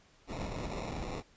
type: noise with sample-and-hold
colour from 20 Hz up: pink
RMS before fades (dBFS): -38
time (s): 0.27-1.23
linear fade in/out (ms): 50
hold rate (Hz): 1575
effects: pink hiss -64 dBFS RMS until 1.36 s + resampled to 16000 Hz